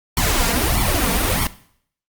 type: noise with flanger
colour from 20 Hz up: pink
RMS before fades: -18 dBFS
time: 0.17-1.47 s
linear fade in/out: 2 ms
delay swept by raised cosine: 0.9 to 4.4 ms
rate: 1.6 Hz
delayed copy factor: +1
effects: noise-tail reverb RT60 0.6 s tail -17 dB re dry + Opus 48 kbps